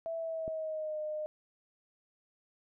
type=tone with pitch glide; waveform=sine; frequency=659.3 to 611.6 Hz; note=E5 to D#5; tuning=0 to -30 cents; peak=-34 dBFS; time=0.06-1.26 s; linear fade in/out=0 ms; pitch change=-130 cents; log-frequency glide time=0.17-0.99 s
type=click; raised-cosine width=2 ms; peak=-29 dBFS; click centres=0.479 s
effects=none